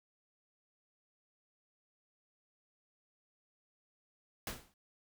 pink noise with exponential decay, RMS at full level -37 dBFS, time 4.47-4.74 s, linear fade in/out 2 ms, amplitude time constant 57 ms, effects none

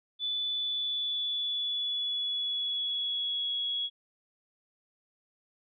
sine tone with pitch glide, 3482 to 3342 Hz, A7 to G#7, -19 to +10 cents, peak -29 dBFS, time 0.19-3.9 s, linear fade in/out 50 ms, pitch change -71 cents, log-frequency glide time 0.52-3.54 s, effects none

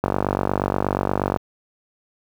click train, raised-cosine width 1 ms, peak -5 dBFS, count 65, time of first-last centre 0.04-1.362 s, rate 48.4 Hz, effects high-pass 60 Hz 12 dB/octave + 7-bit

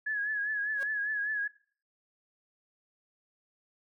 sine tone with vibrato, 1689 Hz, G#6, 29 cents sharp, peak -29 dBFS, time 0.06-1.48 s, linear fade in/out 10 ms, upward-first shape triangle, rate 5 Hz, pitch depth 69 cents each way
sawtooth tone with exponential growth, 554.4 Hz, C#5, in tune, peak -36 dBFS, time 0.74-0.83 s, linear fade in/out 0 ms, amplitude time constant 19 ms
effects noise-tail reverb RT60 0.5 s tail -23 dB re dry

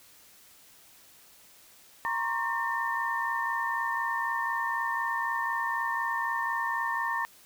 sine tone cluster, 936 / 1062 / 1126 / 1807 Hz, A#5 / C6 / C#6 / A6, +7 / +25 / +27 / +46 cents, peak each -32 / -34 / -37 / -31 dBFS, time 2.05-7.25 s, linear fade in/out 0 ms, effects white hiss -56 dBFS RMS until 7.45 s

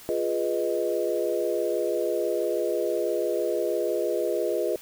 sine chord, F half-diminished seventh, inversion none, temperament equal, 349.2 / 415.3 / 493.9 / 622.3 Hz, F4 / Ab4 / Cb5 / Eb5, 0 / 0 / 0 / 0 cents, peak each -29 dBFS, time 0.09-4.76 s, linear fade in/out 0 ms, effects white hiss -47 dBFS RMS until 4.81 s

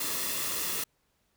white noise with comb filter, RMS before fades -32 dBFS, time 0-0.84 s, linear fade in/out 5 ms, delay 1.3 ms, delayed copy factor -0.55, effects pink hiss -73 dBFS RMS until 1.36 s

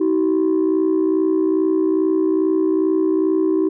sine tone pair together, 317.4 / 379.8 Hz, D#4 / F#4, +35 / +45 cents, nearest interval minor third, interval 310 cents, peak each -15 / -16 dBFS, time 0-3.69 s, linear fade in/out 10 ms, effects tanh soft clip ceiling -11 dBFS

